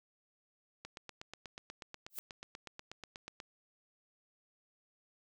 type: click train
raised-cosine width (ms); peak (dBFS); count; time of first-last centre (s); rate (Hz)
0.2; -28; 22; 0.85-3.402; 8.23
type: noise with exponential growth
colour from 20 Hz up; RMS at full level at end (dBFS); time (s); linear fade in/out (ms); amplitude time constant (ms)
violet; -38; 2.1-2.19; 0; 19
effects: none